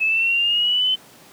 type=linear sweep; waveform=sine; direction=up; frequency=2586 to 3066 Hz; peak=-16 dBFS; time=0-0.96 s; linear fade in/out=20 ms; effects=pink hiss -47 dBFS RMS until 1.32 s + high-pass 150 Hz 12 dB/octave